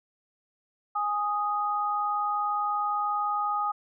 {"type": "tone pair together", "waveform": "sine", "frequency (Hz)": [827.3, 1244.5], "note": ["G#5", "D#6"], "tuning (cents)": [-7, 0], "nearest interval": "perfect fifth", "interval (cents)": 707, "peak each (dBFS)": [-29, -27], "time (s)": [0.95, 3.72], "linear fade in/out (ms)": 10, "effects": []}